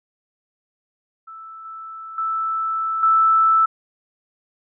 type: tone with level steps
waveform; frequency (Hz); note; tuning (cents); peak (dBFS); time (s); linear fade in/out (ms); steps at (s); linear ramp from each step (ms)
sine; 1318.5; E6; 0; -35 / -32 / -20 / -12; 1.27-3.66; 10; 1.65 / 2.18 / 3.03; 2
effects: none